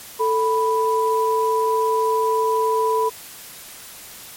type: tone pair together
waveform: sine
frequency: 441.9 / 987.8 Hz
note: A4 / B5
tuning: +7 / 0 cents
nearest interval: octave + major second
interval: 1393 cents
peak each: -19 / -19 dBFS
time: 0.19-3.1 s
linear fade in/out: 20 ms
effects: white hiss -39 dBFS RMS until 4.36 s + MP3 64 kbps